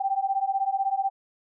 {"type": "beating tone pair", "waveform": "sine", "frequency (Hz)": [773, 789], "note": ["G5", "G5"], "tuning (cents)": [-24, 11], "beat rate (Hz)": 16, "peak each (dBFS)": -26, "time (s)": [0, 1.1], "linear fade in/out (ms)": 10, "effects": []}